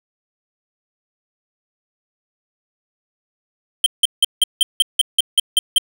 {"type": "tone bursts", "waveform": "square", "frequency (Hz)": 3136, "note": "G7", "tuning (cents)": 0, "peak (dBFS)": -10, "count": 11, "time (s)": [3.84, 5.782], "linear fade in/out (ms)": 2, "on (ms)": 22, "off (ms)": 170, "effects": ["7-bit"]}